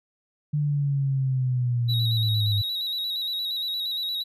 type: linear sweep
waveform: sine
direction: down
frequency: 149.4 to 100.9 Hz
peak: -21 dBFS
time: 0.53-2.62 s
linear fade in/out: 10 ms
type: tone with vibrato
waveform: triangle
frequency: 3860 Hz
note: B7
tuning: 40 cents flat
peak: -25 dBFS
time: 1.88-4.24 s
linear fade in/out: 20 ms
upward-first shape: square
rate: 8.6 Hz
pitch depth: 35 cents each way
effects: none